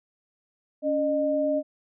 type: tone pair together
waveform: sine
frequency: 281.3 / 610 Hz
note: C#4 / D#5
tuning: +26 / -34 cents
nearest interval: octave + minor second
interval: 1340 cents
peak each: -27 / -23 dBFS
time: 0.82-1.63 s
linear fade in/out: 50 ms
effects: none